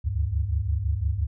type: tone cluster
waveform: sine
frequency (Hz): 70.3 / 76.1 / 100.5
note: C#2 / D#2 / G2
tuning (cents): +25 / -38 / +44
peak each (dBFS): -27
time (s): 0.04-1.27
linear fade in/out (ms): 20
effects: none